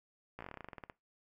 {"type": "slowing click train", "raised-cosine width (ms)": 0.5, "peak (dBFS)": -30, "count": 16, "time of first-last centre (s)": [0.39, 0.898], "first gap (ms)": 16, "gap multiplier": 1.1, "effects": ["noise-tail reverb RT60 0.2 s tail -21 dB re dry"]}